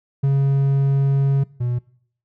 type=tone pair in turn; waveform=triangle; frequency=137.9 / 122.01 Hz; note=C#3 / B2; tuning=-9 / -21 cents; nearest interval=major second; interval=212 cents; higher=first; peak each=-12 / -17 dBFS; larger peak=first; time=0.23-1.44 / 1.6-1.79 s; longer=first; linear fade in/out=10 ms; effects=noise-tail reverb RT60 0.6 s tail -22 dB re dry